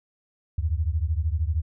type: beating tone pair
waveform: sine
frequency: 74.6 / 87.6 Hz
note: D2 / F2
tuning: +28 / +6 cents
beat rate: 13 Hz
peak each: -24 / -26 dBFS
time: 0.58-1.62 s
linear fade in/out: 5 ms
effects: none